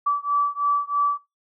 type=beating tone pair; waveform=sine; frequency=1153 / 1156.1 Hz; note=D6 / D6; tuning=-32 / -28 cents; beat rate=3.1 Hz; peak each=-22 / -23 dBFS; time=0.06-1.18 s; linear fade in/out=10 ms; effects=noise-tail reverb RT60 0.2 s tail -19 dB re dry